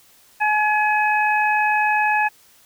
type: harmonic tone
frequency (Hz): 847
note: G#5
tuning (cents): +34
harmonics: 1 / 2 / 3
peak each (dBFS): -18 / -21 / -23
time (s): 0.4-2.29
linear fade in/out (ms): 20
effects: white hiss -53 dBFS RMS until 2.65 s